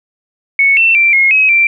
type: tone with pitch steps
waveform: sine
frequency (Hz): 2212 / 2686 / 2352 / 2156 / 2549 / 2353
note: C#7 / E7 / D7 / C#7 / D#7 / D7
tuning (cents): -4 / +32 / +2 / -49 / +41 / +3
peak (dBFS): -6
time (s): 0.59-1.67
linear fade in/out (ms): 2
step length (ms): 180
effects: none